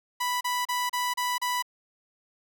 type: tone bursts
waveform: sawtooth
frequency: 987.8 Hz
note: B5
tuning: in tune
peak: -22 dBFS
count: 6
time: 0.2-1.625 s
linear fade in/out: 10 ms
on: 210 ms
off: 33 ms
effects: none